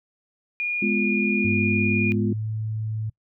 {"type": "tone", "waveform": "sine", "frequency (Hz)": 2432, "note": "D#7", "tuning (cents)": -40, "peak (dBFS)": -23, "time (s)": [0.6, 2.12], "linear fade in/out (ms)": 0}
{"type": "chord", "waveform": "sine", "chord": "F diminished", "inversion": "first", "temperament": "equal", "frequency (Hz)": [207.7, 246.9, 349.2], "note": ["Ab3", "Cb4", "F4"], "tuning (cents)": [0, 0, 0], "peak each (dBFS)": [-23, -27, -28], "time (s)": [0.82, 2.33], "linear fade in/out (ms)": 5}
{"type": "tone with pitch glide", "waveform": "sine", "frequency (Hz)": [101.3, 109.2], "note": ["G#2", "A2"], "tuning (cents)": [-43, -13], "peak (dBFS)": -25, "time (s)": [1.44, 3.1], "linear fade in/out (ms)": 10, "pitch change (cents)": 130, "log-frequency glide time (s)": [1.82, 2.45]}
{"effects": ["noise-tail reverb RT60 0.1 s tail -25 dB re dry"]}